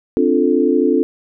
sine chord, D minor seventh, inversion third, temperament equal, 261.6 / 293.7 / 349.2 / 440 Hz, C4 / D4 / F4 / A4, 0 / 0 / 0 / 0 cents, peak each -17 dBFS, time 0.17-1.03 s, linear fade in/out 0 ms, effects none

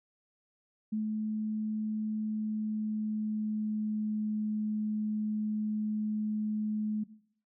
sine tone with pitch glide, 215.5 to 213.4 Hz, A3 to G#3, -36 to +47 cents, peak -29 dBFS, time 0.92-7.04 s, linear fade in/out 10 ms, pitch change -17 cents, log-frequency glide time 2.2-4.29 s, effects noise-tail reverb RT60 0.6 s tail -17 dB re dry

